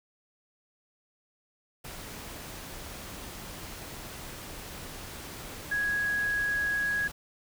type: tone in noise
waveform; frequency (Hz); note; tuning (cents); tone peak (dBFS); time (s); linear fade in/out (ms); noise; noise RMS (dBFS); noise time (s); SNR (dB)
sine; 1661.2; G#6; 0; -26; 5.71-7.08; 10; pink; -42; 1.84-7.12; +13
effects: none